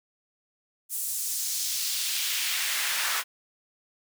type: noise with high-pass filter sweep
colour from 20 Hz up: pink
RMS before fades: -29 dBFS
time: 0.89-3.24 s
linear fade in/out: 50 ms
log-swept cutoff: 9600 to 1300 Hz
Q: 1.2
effects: none